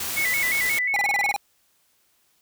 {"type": "noise", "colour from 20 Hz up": "white", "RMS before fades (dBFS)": -29, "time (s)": [0, 0.79], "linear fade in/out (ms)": 5}
{"type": "tone with vibrato", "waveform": "sine", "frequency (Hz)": 2093, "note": "C7", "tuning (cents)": 0, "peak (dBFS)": -21, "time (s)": [0.16, 1.33], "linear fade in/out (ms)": 20, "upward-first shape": "square", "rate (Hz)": 5.6, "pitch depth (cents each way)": 87}
{"type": "tone bursts", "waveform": "square", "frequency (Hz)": 810, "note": "G#5", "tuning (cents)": -43, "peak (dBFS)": -23, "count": 9, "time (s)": [0.94, 1.363], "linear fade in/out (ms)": 0, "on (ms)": 23, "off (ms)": 27}
{"effects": ["white hiss -65 dBFS RMS until 2.41 s"]}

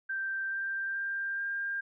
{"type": "tone with pitch steps", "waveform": "sine", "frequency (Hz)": [1568, 1578.9, 1589.9, 1600.9], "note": ["G6", "G6", "G6", "G6"], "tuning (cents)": [0, 12, 24, 36], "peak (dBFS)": -31, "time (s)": [0.09, 1.81], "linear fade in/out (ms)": 10, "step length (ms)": 430, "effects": []}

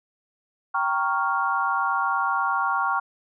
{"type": "chord", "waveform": "sine", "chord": "G half-diminished seventh", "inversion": "none", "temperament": "equal", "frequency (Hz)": [784, 932.3, 1108.7, 1396.9], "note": ["G5", "Bb5", "Db6", "F6"], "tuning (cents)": [0, 0, 0, 0], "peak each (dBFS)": [-28, -28, -25, -26], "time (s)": [0.74, 3], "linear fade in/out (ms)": 10, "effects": []}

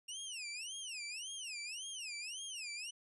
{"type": "tone with vibrato", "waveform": "20% pulse", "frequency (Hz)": 2750, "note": "F7", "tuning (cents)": -27, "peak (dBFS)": -37, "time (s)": [0.08, 2.91], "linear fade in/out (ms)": 10, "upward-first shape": "sine", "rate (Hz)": 1.8, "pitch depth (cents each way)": 290, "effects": ["resampled to 24000 Hz"]}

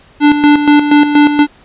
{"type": "tone with tremolo", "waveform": "square", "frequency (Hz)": 293.7, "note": "D4", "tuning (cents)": 0, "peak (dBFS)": -4, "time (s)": [0.2, 1.47], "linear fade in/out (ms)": 50, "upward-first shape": "square", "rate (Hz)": 4.2, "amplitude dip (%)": 60, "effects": ["pink hiss -44 dBFS RMS until 1.64 s", "resampled to 8000 Hz"]}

